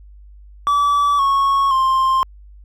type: tone with pitch steps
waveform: triangle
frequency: 1151 / 1101.6 / 1054.3 Hz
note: D6 / C#6 / C6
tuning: -35 / -11 / +13 cents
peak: -11 dBFS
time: 0.67-2.23 s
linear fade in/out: 0 ms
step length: 520 ms
effects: added 50 Hz sine -39 dBFS peak until 2.64 s